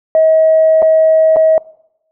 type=tone with dropouts; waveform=sine; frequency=637 Hz; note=D#5; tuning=41 cents sharp; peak=-5 dBFS; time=0.15-1.58 s; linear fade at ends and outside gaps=1 ms; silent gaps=0.821-0.826 / 1.361-1.367 s; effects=noise-tail reverb RT60 0.8 s tail -22 dB re dry + tanh soft clip ceiling -1 dBFS